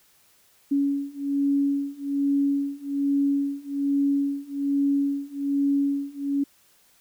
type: beating tone pair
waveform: sine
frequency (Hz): 280 / 281.2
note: C#4 / C#4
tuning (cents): +18 / +25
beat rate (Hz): 1.2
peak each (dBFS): -25 / -24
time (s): 0.71-6.44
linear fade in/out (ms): 10
effects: white hiss -60 dBFS RMS until 7 s

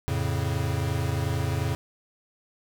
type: chord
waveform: square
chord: F augmented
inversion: none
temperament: equal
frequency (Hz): 87.31 / 110 / 138.59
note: F2 / A2 / C#3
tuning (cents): 0 / 0 / 0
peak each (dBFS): -30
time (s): 0.08-1.75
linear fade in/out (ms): 0
effects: none

